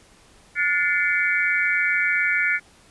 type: tone cluster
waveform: sine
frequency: 1436 / 1753 / 2080 / 2263 Hz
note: F6 / A6 / C7 / C#7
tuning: +48 / -7 / -11 / +35 cents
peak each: -24 dBFS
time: 0.55-2.6 s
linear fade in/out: 50 ms
effects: pink hiss -53 dBFS RMS until 2.9 s + resampled to 24000 Hz